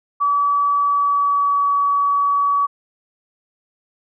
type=tone with pitch glide; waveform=sine; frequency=1146 to 1136.1 Hz; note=D6 to C#6; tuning=-43 to +42 cents; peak=-14 dBFS; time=0.2-2.67 s; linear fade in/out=20 ms; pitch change=-15 cents; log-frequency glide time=0.82-1.72 s; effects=none

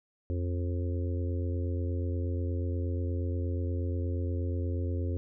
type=harmonic tone with a mistuned harmonic; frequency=88.4 Hz; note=F2; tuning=22 cents sharp; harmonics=1 / 3 / 4 / 5 / 6; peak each=-29 / -39 / -41 / -43 / -45 dBFS; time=0.3-5.17 s; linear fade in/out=0 ms; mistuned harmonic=1; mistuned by=-55 cents; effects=none

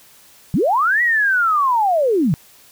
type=linear two-way sweep; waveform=sine; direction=up then down; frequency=131.9 to 1958 to 131.9 Hz; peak=-13 dBFS; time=0.54-2.34 s; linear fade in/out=0 ms; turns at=1.02 s; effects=white hiss -48 dBFS RMS until 2.71 s

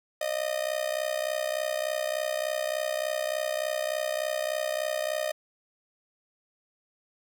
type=tone with amplitude modulation; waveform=45% pulse; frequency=616 Hz; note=D#5; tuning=17 cents flat; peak=-24 dBFS; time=0.21-5.32 s; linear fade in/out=5 ms; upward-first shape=sine; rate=63.4 Hz; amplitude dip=85%; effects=none

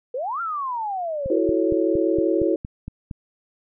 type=exponential two-way sweep; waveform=sine; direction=up then down; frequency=470.1 to 1400 to 470.1 Hz; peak=-24 dBFS; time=0.14-1.39 s; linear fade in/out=5 ms; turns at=0.41 s
type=click train; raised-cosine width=5 ms; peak=-19 dBFS; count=9; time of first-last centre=1.26-3.112 s; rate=4.32 Hz
type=chord; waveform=sine; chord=F# minor seventh; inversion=third; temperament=equal; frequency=329.6 / 370 / 440 / 554.4 Hz; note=E4 / F#4 / A4 / C#5; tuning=0 / 0 / 0 / 0 cents; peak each=-21 / -23 / -25 / -25 dBFS; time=1.3-2.56 s; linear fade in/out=5 ms
effects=none

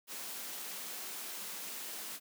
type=high-pass noise; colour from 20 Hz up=white; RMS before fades=-43 dBFS; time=0.07-2.2 s; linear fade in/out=50 ms; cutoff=170 Hz; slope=96 dB/octave; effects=none

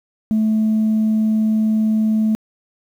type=tone; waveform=sine; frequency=217.8 Hz; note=A3; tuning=17 cents flat; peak=-12 dBFS; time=0.31-2.35 s; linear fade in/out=0 ms; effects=tanh soft clip ceiling -11 dBFS + 8-bit

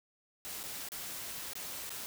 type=noise with dropouts; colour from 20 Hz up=white; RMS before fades=-42 dBFS; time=0.45-2.06 s; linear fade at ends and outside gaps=0 ms; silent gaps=0.631-0.637 / 0.887-0.919 / 1.533-1.554 / 1.894-1.904 s; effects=none

